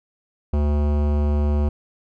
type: tone with hard clipping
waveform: sine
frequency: 73.42 Hz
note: D2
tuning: in tune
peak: -19 dBFS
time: 0.53-1.69 s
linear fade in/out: 5 ms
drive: 18 dB
effects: none